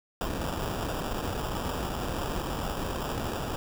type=noise with sample-and-hold; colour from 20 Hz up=pink; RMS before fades=-32 dBFS; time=0.21-3.56 s; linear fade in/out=0 ms; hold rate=2100 Hz; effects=none